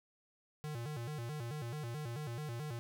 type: tone with vibrato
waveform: square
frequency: 133.5 Hz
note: C3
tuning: 35 cents sharp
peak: -40 dBFS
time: 0.64-2.79 s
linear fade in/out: 0 ms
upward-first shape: square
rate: 4.6 Hz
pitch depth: 220 cents each way
effects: 12-bit